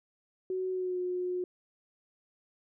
sine tone with pitch glide, 372.5 to 361.5 Hz, F#4 to F#4, +12 to -40 cents, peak -30 dBFS, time 0.5-1.44 s, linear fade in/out 2 ms, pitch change -52 cents, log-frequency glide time 0.71-0.99 s, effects none

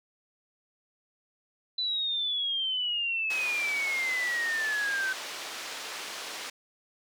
sine exponential sweep, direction down, 4015 to 1526 Hz, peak -27 dBFS, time 1.78-5.13 s, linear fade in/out 5 ms
white band-pass noise, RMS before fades -39 dBFS, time 3.3-6.5 s, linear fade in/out 5 ms, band 370 to 4800 Hz, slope 12 dB/octave
effects none

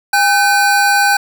square tone pair together, 810 / 1529.1 Hz, G#5 / G6, -43 / -43 cents, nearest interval major seventh, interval 1100 cents, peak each -13 dBFS, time 0.13-1.17 s, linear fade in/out 5 ms, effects none

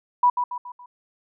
sine tone with echo, 981 Hz, B5, 12 cents flat, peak -13 dBFS, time 0.23-0.3 s, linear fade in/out 5 ms, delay 140 ms, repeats 4, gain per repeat -7 dB, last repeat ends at 0.86 s, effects none

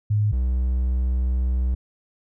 sine / triangle tone pair in turn, 105 / 62.85 Hz, G#2 / B1, +19 / +31 cents, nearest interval major sixth, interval 888 cents, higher first, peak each -17 dBFS, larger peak neither, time 0.1-0.32 / 0.32-1.75 s, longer second, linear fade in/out 10 ms, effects none

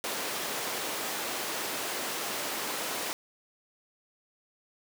pink high-pass noise, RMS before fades -34 dBFS, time 0.04-3.13 s, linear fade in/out 0 ms, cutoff 370 Hz, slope 12 dB/octave, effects none

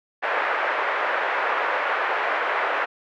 white band-pass noise, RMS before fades -24 dBFS, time 0.22-2.86 s, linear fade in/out 20 ms, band 470 to 1900 Hz, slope 24 dB/octave, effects none

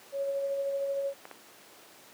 sine tone with tremolo, 554.4 Hz, C#5, in tune, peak -27 dBFS, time 0.12-1.14 s, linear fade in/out 50 ms, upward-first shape sine, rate 13 Hz, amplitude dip 30%
clicks, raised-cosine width 0.5 ms, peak -27 dBFS, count 2, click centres 1.254 / 1.313 s
effects pink hiss -53 dBFS RMS until 2.13 s + high-pass 300 Hz 12 dB/octave

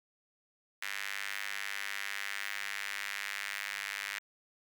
sawtooth tone with high-pass filter, 100.1 Hz, G2, 37 cents sharp, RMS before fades -39 dBFS, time 0.82-4.19 s, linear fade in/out 5 ms, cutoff 1900 Hz, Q 2.8, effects none

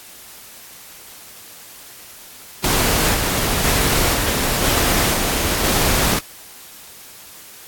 pink noise with tremolo, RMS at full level -17 dBFS, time 2.64-6.19 s, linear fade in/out 2 ms, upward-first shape square, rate 1 Hz, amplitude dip 25%, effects white hiss -40 dBFS RMS until 7.67 s + AAC 64 kbps

